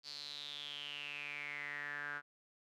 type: tone with band-pass filter sweep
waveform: sawtooth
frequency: 145.5 Hz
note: D3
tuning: 16 cents flat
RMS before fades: -45 dBFS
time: 0.03-2.22 s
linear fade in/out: 50 ms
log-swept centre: 4600 to 1500 Hz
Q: 8.8
effects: none